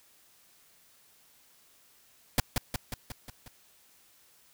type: noise with echo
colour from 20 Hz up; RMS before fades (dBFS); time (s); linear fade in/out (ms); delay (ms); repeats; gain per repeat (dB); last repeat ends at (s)
pink; -23; 2.38-2.4; 2; 180; 6; -4; 3.48
effects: white hiss -62 dBFS RMS until 4.53 s